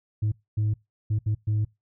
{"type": "tone bursts at uneven times", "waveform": "sine", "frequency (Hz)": 106.6, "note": "G#2", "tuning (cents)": 46, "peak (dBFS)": -19, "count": 5, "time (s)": [[0.22, 0.32], [0.57, 0.74], [1.1, 1.19], [1.26, 1.35], [1.47, 1.65]], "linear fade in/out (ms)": 10, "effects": ["noise-tail reverb RT60 0.2 s tail -23 dB re dry", "tanh soft clip ceiling -20 dBFS"]}